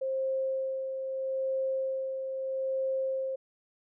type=tone with tremolo; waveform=sine; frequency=530 Hz; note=C5; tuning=22 cents sharp; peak=-27 dBFS; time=0.01-3.36 s; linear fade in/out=10 ms; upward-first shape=sine; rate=0.78 Hz; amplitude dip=45%; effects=none